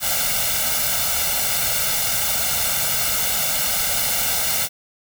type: noise with comb filter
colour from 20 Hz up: white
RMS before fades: -21 dBFS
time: 0-4.69 s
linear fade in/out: 50 ms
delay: 1.4 ms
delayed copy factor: +0.85
effects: none